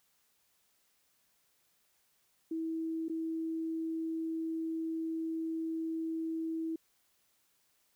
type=tone with dropouts; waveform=sine; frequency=324.3 Hz; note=E4; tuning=28 cents flat; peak=-33 dBFS; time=2.51-6.76 s; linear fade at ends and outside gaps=5 ms; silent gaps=3.084-3.096 s; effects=white hiss -73 dBFS RMS until 7.95 s